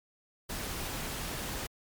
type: noise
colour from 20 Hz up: pink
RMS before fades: -37 dBFS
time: 0.49-1.67 s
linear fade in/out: 10 ms
effects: MP3 96 kbps